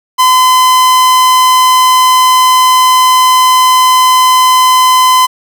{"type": "tone", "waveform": "45% pulse", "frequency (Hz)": 1020, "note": "C6", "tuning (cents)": -44, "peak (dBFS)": -4, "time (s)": [0.18, 5.27], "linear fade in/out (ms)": 20, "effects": []}